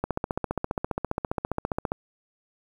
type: click train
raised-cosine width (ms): 1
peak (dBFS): -12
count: 29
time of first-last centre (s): 0.04-1.919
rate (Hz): 14.9
effects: 8-bit